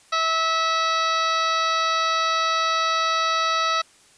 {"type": "harmonic tone", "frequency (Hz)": 650, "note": "E5", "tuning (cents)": -24, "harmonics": [1, 2, 3, 4, 5, 6, 7, 8, 9], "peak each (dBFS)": [-30, -21, -30, -32, -37, -28, -33, -38, -39], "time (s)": [0.12, 3.82], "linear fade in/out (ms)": 10, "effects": ["white hiss -54 dBFS RMS until 4.17 s", "resampled to 22050 Hz"]}